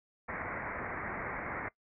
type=low-pass noise; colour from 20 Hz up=white; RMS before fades=-39 dBFS; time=0.28-1.69 s; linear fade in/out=10 ms; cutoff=2200 Hz; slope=96 dB/octave; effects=noise-tail reverb RT60 0.1 s tail -20 dB re dry